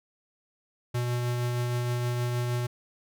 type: tone with tremolo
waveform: square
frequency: 121.8 Hz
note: B2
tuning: 24 cents flat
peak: -26 dBFS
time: 0.94-2.67 s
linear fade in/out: 10 ms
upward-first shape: triangle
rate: 6.4 Hz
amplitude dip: 25%
effects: none